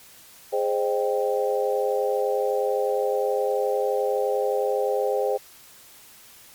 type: chord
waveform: sine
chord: Ab major seventh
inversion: none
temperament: equal with one note detuned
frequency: 415.3 / 523.3 / 614.8 / 784 Hz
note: Ab4 / C5 / Eb5 / G5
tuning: 0 / 0 / -21 / 0 cents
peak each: -25 / -24 / -30 / -29 dBFS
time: 0.52-5.38 s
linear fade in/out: 20 ms
effects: white hiss -49 dBFS RMS until 6.54 s + MP3 96 kbps